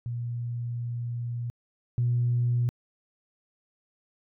sine tone pair in turn, 119.4 / 120.93 Hz, A#2 / B2, +42 / -36 cents, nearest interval unison, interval 22 cents, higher second, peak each -29 / -21 dBFS, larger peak second, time 0.06-1.5 / 1.98-2.69 s, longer first, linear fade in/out 0 ms, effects tanh soft clip ceiling -17 dBFS

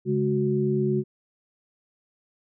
sine tone cluster, 139.6 / 208.8 / 368.9 Hz, C#3 / G#3 / F#4, +13 / +10 / -5 cents, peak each -26 / -26 / -24 dBFS, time 0.05-1.04 s, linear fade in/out 50 ms, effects none

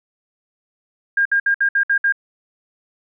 sine tone bursts, 1612 Hz, G6, 48 cents sharp, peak -13 dBFS, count 7, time 1.17-2.124 s, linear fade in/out 5 ms, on 84 ms, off 61 ms, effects none

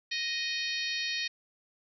harmonic tone, 622.3 Hz, D#5, in tune, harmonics 3 / 4 / 5 / 6 / 7 / 8 / 9, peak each -37 / -36 / -41 / -38 / -36 / -45 / -43 dBFS, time 0.11-1.28 s, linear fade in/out 10 ms, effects none

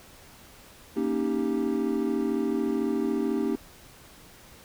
triangle chord, Eb dominant seventh, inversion second, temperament equal with one note detuned, 233.1 / 277.2 / 311.1 / 393.4 Hz, Bb3 / Db4 / Eb4 / G4, 0 / 0 / 0 / +6 cents, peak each -28 dBFS, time 0.96-3.56 s, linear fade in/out 10 ms, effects pink hiss -51 dBFS RMS until 4.64 s

